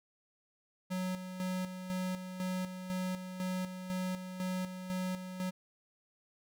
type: tone with tremolo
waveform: square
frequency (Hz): 184.5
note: F#3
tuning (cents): -5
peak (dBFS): -34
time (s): 0.9-5.51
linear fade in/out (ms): 20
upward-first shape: square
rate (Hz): 2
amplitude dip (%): 60
effects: none